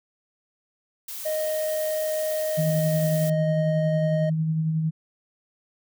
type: noise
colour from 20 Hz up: blue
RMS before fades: -35 dBFS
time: 1.08-3.3 s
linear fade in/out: 5 ms
type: tone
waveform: triangle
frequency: 622.3 Hz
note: D#5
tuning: in tune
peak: -22 dBFS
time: 1.25-4.3 s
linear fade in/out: 10 ms
type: tone with tremolo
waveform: sine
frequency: 158.9 Hz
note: D#3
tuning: 37 cents sharp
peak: -20 dBFS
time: 2.57-4.91 s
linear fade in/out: 20 ms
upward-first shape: sine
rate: 11 Hz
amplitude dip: 30%
effects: none